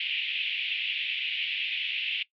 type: band-pass noise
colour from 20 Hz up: pink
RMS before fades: -31 dBFS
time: 0-2.23 s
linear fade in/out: 5 ms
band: 2400 to 3200 Hz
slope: 48 dB/octave
effects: noise-tail reverb RT60 0.1 s tail -19 dB re dry